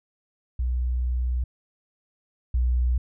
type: tone pair in turn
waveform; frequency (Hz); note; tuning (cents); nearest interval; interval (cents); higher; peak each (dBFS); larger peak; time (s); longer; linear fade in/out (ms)
sine; 61.8 / 61.41; B1 / B1; +2 / -9; unison; 11; first; -22 / -19; second; 0.59-1.44 / 2.54-2.98; first; 5
effects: none